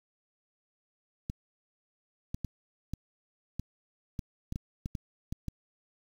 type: clicks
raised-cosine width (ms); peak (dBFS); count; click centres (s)
5; -22; 12; 1.299 / 2.345 / 2.447 / 2.936 / 3.596 / 4.192 / 4.524 / 4.559 / 4.859 / 4.952 / 5.325 / 5.483
effects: 8-bit